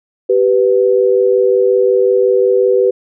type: tone pair together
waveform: sine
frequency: 388.4 / 493.9 Hz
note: G4 / B4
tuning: -16 / 0 cents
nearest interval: major third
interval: 416 cents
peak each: -11 dBFS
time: 0.29-2.91 s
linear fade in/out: 10 ms
effects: none